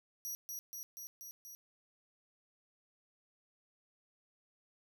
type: tone with echo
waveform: 20% pulse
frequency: 5790 Hz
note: F#8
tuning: 38 cents flat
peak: -34 dBFS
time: 0.25-0.35 s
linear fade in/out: 0 ms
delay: 240 ms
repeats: 5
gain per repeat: -2 dB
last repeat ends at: 1.55 s
effects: none